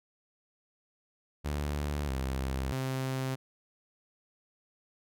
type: tone with pitch steps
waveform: sawtooth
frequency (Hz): 73.2 / 66.1 / 131.7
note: D2 / C2 / C3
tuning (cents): -5 / +18 / +12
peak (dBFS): -27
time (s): 1.44-3.36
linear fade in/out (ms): 20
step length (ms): 640
effects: none